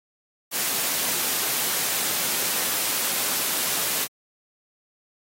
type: noise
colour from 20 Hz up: white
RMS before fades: -25 dBFS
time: 0.51-4.08 s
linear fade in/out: 50 ms
effects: high-pass 150 Hz 12 dB/octave + AAC 48 kbps